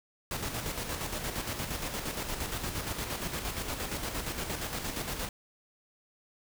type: noise with tremolo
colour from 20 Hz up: pink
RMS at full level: -34 dBFS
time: 0.31-5.29 s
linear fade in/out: 2 ms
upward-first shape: square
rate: 8.6 Hz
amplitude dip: 45%
effects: none